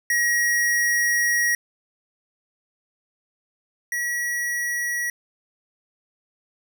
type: tone pair in turn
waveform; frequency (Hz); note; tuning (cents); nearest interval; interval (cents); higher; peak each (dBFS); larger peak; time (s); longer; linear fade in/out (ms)
square; 1900 / 1923.2; A#6 / B6; +33 / -46; unison; 21; second; -19 / -24; first; 0.1-1.55 / 3.92-5.1; first; 2
effects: none